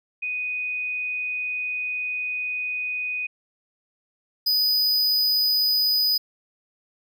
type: tone pair in turn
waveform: sine / square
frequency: 2489 / 4978 Hz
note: D#7 / D#8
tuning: 0 / 0 cents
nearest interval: octave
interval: 1200 cents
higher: second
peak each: -25 / -19 dBFS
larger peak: second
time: 0.22-3.27 / 4.46-6.18 s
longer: first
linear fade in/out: 10 ms
effects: none